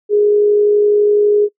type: tone with amplitude modulation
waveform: sine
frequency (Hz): 415.3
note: G#4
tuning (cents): 0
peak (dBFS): -7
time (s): 0.09-1.49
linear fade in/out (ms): 50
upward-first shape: sine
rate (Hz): 52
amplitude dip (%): 30
effects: noise-tail reverb RT60 0.1 s tail -24 dB re dry